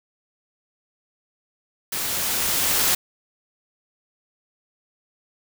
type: noise with level ramp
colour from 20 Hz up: white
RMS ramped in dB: -27 to -19 dBFS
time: 1.92-2.95 s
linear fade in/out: 5 ms
effects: none